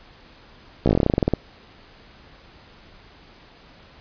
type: slowing click train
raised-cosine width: 2 ms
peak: -4 dBFS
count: 16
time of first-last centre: 0.86-1.337 s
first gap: 15 ms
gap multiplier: 1.1
effects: pink hiss -49 dBFS RMS until 4 s + resampled to 11025 Hz